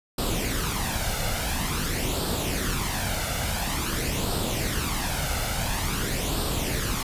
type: noise with flanger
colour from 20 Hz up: pink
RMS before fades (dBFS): -27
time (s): 0.18-7.03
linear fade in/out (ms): 5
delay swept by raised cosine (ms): 0.23 to 1.43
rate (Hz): 0.48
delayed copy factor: +0.55
effects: resampled to 32000 Hz